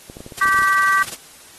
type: clicks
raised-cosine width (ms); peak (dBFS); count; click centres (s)
2; -23; 10; 0.099 / 0.169 / 0.205 / 0.264 / 0.322 / 0.456 / 0.488 / 0.544 / 0.589 / 0.62
type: noise with tremolo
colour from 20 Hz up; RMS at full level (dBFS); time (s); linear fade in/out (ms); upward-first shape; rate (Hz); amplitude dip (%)
white; -28; 0.37-1.16; 10; sine; 20; 80
type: harmonic tone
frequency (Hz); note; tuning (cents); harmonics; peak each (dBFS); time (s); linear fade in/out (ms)
387.8; G4; -19; 3 / 4 / 5; -16 / -18 / -20; 0.41-1.03; 5
effects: white hiss -44 dBFS RMS until 1.58 s + AAC 32 kbps